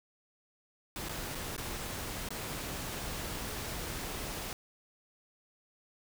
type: noise with dropouts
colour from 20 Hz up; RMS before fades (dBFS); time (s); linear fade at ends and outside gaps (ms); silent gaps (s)
pink; -39; 0.96-4.53; 1; 1.087-1.093 / 1.348-1.352 / 1.565-1.579 / 2.288-2.305
effects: none